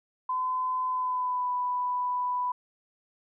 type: tone with pitch glide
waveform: sine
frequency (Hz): 1018 to 991.3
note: C6 to B5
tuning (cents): -48 to +6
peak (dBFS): -26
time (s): 0.29-2.52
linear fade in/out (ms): 5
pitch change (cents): -46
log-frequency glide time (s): 0.87-1.51
effects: none